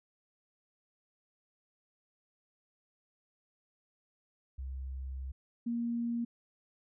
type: tone pair in turn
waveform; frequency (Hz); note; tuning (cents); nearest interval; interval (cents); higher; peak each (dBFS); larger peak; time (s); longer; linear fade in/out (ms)
sine; 66 / 235.2; C2 / A#3; +16 / +16; octave + minor seventh; 2200; second; -37 / -31; second; 4.58-5.32 / 5.66-6.25; first; 10
effects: none